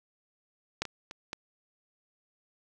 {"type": "clicks", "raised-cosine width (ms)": 0.2, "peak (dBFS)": [-12, -21, -24, -18], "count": 4, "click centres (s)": [0.82, 0.853, 1.111, 1.331], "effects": []}